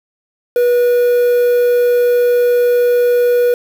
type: tone with quantisation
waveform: triangle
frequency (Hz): 485.9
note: B4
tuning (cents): -28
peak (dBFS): -7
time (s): 0.56-3.54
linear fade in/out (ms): 2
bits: 5
effects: none